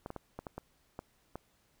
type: clicks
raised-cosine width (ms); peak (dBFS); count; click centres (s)
1; -26; 8; 0.061 / 0.104 / 0.163 / 0.39 / 0.468 / 0.58 / 0.991 / 1.356
effects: pink hiss -71 dBFS RMS until 1.8 s